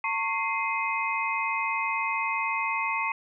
sine tone cluster, 904 / 1100 / 2091 / 2519 Hz, A5 / C#6 / C7 / D#7, +47 / -14 / -2 / +21 cents, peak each -31 dBFS, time 0.04-3.12 s, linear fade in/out 2 ms, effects none

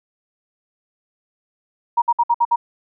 sine tone bursts, 945 Hz, A#5, 23 cents sharp, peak -12 dBFS, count 6, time 1.97-2.56 s, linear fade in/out 10 ms, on 50 ms, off 58 ms, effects none

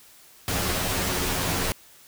pink noise with comb filter, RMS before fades -26 dBFS, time 0.48-1.72 s, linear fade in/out 0 ms, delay 11 ms, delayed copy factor +1, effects white hiss -52 dBFS RMS until 2.07 s

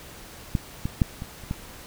clicks, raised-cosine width 5 ms, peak -10 / -14 / -6 / -21 / -29 / -15 dBFS, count 6, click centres 0.552 / 0.855 / 1.018 / 1.221 / 1.437 / 1.511 s, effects pink hiss -44 dBFS RMS until 1.86 s

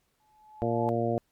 sine tone with exponential growth, 857 Hz, A5, 46 cents flat, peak -28 dBFS, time 0.2-0.89 s, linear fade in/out 0 ms, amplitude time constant 150 ms
harmonic tone, 116.54 Hz, A#2, in tune, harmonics 1 / 2 / 3 / 4 / 5 / 6, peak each -32 / -32 / -32 / -32 / -32 / -32 dBFS, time 0.62-1.18 s, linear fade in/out 0 ms
effects pink hiss -73 dBFS RMS until 1.31 s + MP3 96 kbps

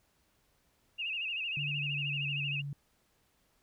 sine tone with vibrato, 2681 Hz, E7, 29 cents sharp, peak -33 dBFS, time 0.98-2.62 s, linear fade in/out 20 ms, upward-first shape sine, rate 13 Hz, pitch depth 110 cents each way
sine tone with pitch glide, 144.9 to 142.08 Hz, D3 to C#3, -23 to +43 cents, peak -36 dBFS, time 1.57-2.73 s, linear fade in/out 2 ms, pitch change -34 cents, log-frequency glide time 1.71-2.25 s
effects pink hiss -72 dBFS RMS until 3.62 s

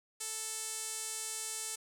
sawtooth tone with band-pass filter, 440 Hz, A4, in tune, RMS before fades -40 dBFS, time 0.2-1.76 s, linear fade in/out 10 ms, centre 8300 Hz, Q 2.3, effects none

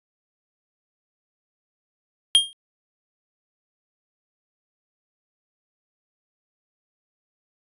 square tone with exponential decay, 3219 Hz, G7, 45 cents sharp, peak -9 dBFS, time 2.35-2.53 s, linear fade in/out 0 ms, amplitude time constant 39 ms, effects resampled to 24000 Hz

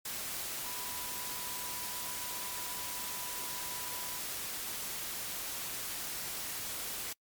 sine tone in noise, 987.8 Hz, B5, in tune, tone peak -48 dBFS, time 0.64-4.19 s, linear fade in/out 5 ms, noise white, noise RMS -39 dBFS, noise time 0.05-7.13 s, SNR -12 dB, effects noise-tail reverb RT60 0.1 s tail -26 dB re dry + MP3 96 kbps

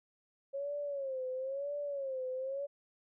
sine tone with vibrato, 545 Hz, C#5, 29 cents flat, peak -35 dBFS, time 0.53-2.67 s, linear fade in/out 20 ms, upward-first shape sine, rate 1 Hz, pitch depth 110 cents each way, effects none

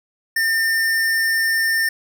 square tone, 1805 Hz, A6, 44 cents sharp, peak -17 dBFS, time 0.36-1.89 s, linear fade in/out 5 ms, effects none

